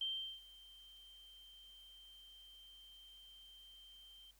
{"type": "tone with ADSR envelope", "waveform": "sine", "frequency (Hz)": 3138, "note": "G7", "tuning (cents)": 1, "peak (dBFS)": -36, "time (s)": [0.01, 4.31], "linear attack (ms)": 3, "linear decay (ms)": 390, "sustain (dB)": -21, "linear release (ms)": 3, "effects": ["added 50 Hz sine -70 dBFS peak until 4.39 s", "white hiss -72 dBFS RMS until 4.39 s"]}